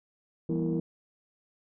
sine tone cluster, 167.2 / 197 / 242.7 / 329.2 / 463.1 Hz, E3 / G3 / B3 / E4 / A#4, +25 / +9 / -30 / -2 / -11 cents, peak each -29 / -36 / -34 / -30 / -35 dBFS, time 0.49-0.8 s, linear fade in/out 5 ms, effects tanh soft clip ceiling -20 dBFS

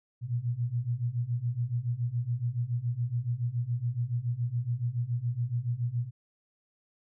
sine beating tone pair, 116.54 / 123.64 Hz, A#2 / B2, 0 / +2 cents, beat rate 7.1 Hz, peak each -32 / -30 dBFS, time 0.21-6.11 s, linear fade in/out 50 ms, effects none

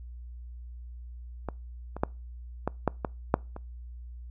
clicks, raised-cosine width 1 ms, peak -18 / -23 / -10 / -13 / -9 / -14 / -6 / -25 dBFS, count 8, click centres 1.487 / 1.966 / 2.035 / 2.676 / 2.877 / 3.048 / 3.341 / 3.564 s, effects noise-tail reverb RT60 0.3 s tail -25 dB re dry + added 60 Hz sine -40 dBFS peak until 4.3 s

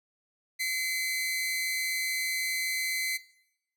sawtooth tone pair together, 2047 / 2274 Hz, C7 / C#7, -38 / +44 cents, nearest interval major second, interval 182 cents, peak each -25 / -34 dBFS, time 0.59-3.18 s, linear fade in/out 20 ms, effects noise-tail reverb RT60 0.8 s tail -19 dB re dry

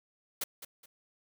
white noise with echo, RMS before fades -34 dBFS, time 0.41-0.44 s, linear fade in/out 5 ms, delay 210 ms, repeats 2, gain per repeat -11 dB, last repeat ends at 0.86 s, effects none

